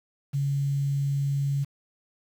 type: tone with quantisation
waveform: sine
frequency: 140 Hz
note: C#3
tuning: 18 cents sharp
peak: -23 dBFS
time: 0.33-1.65 s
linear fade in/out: 20 ms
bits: 8
effects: none